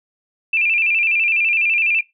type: tone with vibrato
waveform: sine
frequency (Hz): 2521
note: D#7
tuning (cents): +22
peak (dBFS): -14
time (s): 0.53-2.01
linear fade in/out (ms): 5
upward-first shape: square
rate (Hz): 12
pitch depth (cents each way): 87
effects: noise-tail reverb RT60 0.2 s tail -20 dB re dry